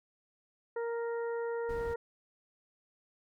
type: harmonic tone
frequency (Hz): 466.2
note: A#4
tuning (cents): 0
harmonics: 1 / 2 / 3 / 4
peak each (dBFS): -33 / -43 / -47 / -50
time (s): 0.76-1.96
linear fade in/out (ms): 5
type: noise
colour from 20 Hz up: brown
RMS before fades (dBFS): -43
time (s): 1.69-1.94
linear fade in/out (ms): 5
effects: none